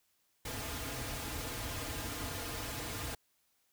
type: noise with comb filter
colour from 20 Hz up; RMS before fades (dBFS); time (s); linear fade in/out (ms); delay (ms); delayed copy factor
pink; -40; 0.45-3.15; 5; 5.3; -1
effects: white hiss -75 dBFS RMS until 3.72 s